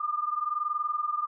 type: tone pair together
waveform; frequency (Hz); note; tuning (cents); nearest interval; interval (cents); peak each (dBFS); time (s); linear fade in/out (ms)
sine; 1199 / 1220; D6 / D#6; +36 / -34; unison; 30; -29 / -31; 0-1.27; 10
effects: none